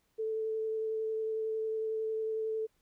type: tone with vibrato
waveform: sine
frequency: 440 Hz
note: A4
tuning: in tune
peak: -31 dBFS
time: 0.18-2.67 s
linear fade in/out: 20 ms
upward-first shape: sine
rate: 11 Hz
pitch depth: 10 cents each way
effects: pink hiss -75 dBFS RMS until 2.81 s